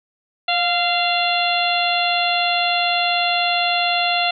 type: harmonic tone with a mistuned harmonic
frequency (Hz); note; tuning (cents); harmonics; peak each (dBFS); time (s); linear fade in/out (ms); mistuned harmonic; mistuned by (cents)
691; F5; -19; 1 / 2 / 3 / 4 / 5 / 6; -20 / -27 / -27 / -22 / -24 / -26; 0.48-4.31; 5; 1; +35
effects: none